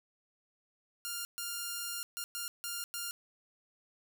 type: tone bursts at uneven times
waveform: 5% pulse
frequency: 1402 Hz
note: F6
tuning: 6 cents sharp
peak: -25 dBFS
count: 6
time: 1.05-1.25 / 1.38-2.03 / 2.17-2.24 / 2.35-2.48 / 2.64-2.84 / 2.94-3.11 s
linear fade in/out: 0 ms
effects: none